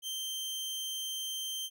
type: tone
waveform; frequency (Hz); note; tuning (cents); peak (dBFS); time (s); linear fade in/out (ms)
sawtooth; 3136; G7; 0; -32; 0.02-1.7; 50
effects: none